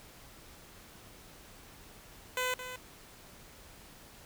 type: tone with echo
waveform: 10% pulse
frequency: 505 Hz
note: B4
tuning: 39 cents sharp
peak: -22 dBFS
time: 2.37-2.54 s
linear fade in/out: 2 ms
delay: 220 ms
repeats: 1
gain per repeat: -10 dB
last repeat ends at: 2.76 s
effects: pink hiss -54 dBFS RMS until 4.25 s